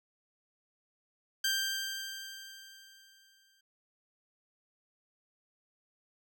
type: tone with exponential decay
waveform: 15% pulse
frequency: 1578 Hz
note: G6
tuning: 11 cents sharp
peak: -21 dBFS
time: 1.44-3.61 s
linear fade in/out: 5 ms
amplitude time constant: 470 ms
effects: none